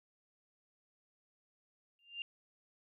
sine tone with exponential growth, 2794 Hz, F7, in tune, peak -35 dBFS, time 1.99-2.22 s, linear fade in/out 1 ms, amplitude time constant 50 ms, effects none

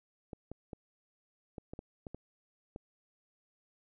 clicks, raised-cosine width 2 ms, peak -29 dBFS, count 9, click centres 0.332 / 0.516 / 0.732 / 1.582 / 1.735 / 1.791 / 2.068 / 2.146 / 2.761 s, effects none

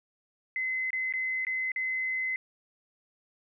sine tone with dropouts, 2045 Hz, C7, 40 cents flat, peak -28 dBFS, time 0.56-2.36 s, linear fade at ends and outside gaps 1 ms, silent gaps 0.905-0.931 / 1.125-1.137 / 1.45-1.468 / 1.718-1.761 s, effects none

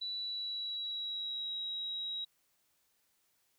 sine tone with pitch glide, 3951 to 3841 Hz, B7 to B7, 0 to -49 cents, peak -36 dBFS, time 0.01-2.25 s, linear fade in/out 10 ms, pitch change -49 cents, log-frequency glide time 0.17-1.54 s, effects white hiss -75 dBFS RMS until 3.58 s

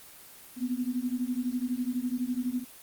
sine beating tone pair, 242.9 / 254.9 Hz, B3 / C4, -29 / -45 cents, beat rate 12 Hz, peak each -31 dBFS, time 0.56-2.65 s, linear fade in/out 50 ms, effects white hiss -50 dBFS RMS until 2.82 s + Opus 24 kbps

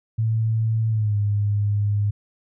sine tone with pitch glide, 111.6 to 102.93 Hz, A2 to G#2, +25 to -15 cents, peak -18 dBFS, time 0.18-2.11 s, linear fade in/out 10 ms, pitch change -140 cents, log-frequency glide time 0.89-1.16 s, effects none

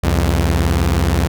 sawtooth beating tone pair, 66.8 / 85.8 Hz, C2 / F2, +36 / -30 cents, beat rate 19 Hz, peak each -12 dBFS, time 0.03-1.28 s, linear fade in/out 10 ms, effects none

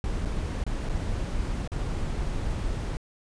brown noise with dropouts, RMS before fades -29 dBFS, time 0.04-2.97 s, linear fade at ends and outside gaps 1 ms, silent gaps 0.251-0.256 / 0.639-0.665 / 0.89-0.895 / 1.676-1.718 s, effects resampled to 22050 Hz

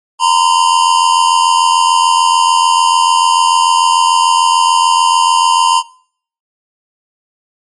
square tone pair together, 932.3 / 1019.1 Hz, A#5 / C6, 0 / -46 cents, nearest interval major second, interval 154 cents, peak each -11 dBFS, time 0.19-5.83 s, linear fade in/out 50 ms, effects noise-tail reverb RT60 0.6 s tail -23 dB re dry + MP3 48 kbps

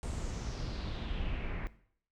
brown noise with low-pass filter sweep, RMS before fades -37 dBFS, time 0.03-1.67 s, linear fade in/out 0 ms, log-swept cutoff 8700 to 2000 Hz, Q 3.6, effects noise-tail reverb RT60 0.6 s tail -17 dB re dry

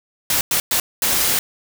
white noise bursts at uneven times, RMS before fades -18 dBFS, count 4, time 0.3-0.41 / 0.51-0.6 / 0.71-0.8 / 1.02-1.39 s, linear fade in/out 2 ms, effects none

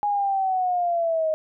sine linear sweep, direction down, 830.6 to 622.3 Hz, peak -20 dBFS, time 0.03-1.34 s, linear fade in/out 0 ms, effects none

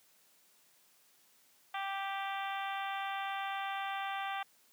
harmonic tone, 392 Hz, G4, in tune, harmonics 2 / 3 / 4 / 5 / 6 / 7 / 8 / 9, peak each -38 / -42 / -44 / -46 / -48 / -49 / -50 / -51 dBFS, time 1.74-4.43 s, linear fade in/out 5 ms, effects white hiss -67 dBFS RMS until 4.72 s + high-pass 150 Hz 12 dB/octave

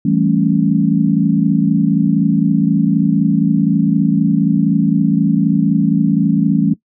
sine chord, A dominant seventh, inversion second, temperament equal, 164.81 / 196 / 220 / 277.2 Hz, E3 / G3 / A3 / C#4, 0 / 0 / 0 / 0 cents, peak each -16 dBFS, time 0.05-6.74 s, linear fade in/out 5 ms, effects noise-tail reverb RT60 0.1 s tail -19 dB re dry

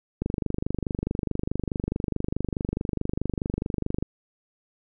click train, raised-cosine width 3 ms, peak -13 dBFS, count 95, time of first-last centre 0.22-4.026 s, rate 24.7 Hz, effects none

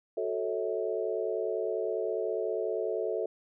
sine chord, F# minor seventh, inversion none, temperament equal with one note detuned, 370 / 440 / 554.4 / 649.4 Hz, F#4 / A4 / C#5 / E5, 0 / 0 / 0 / -26 cents, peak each -35 / -32 / -37 / -35 dBFS, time 0.17-3.26 s, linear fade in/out 5 ms, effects none

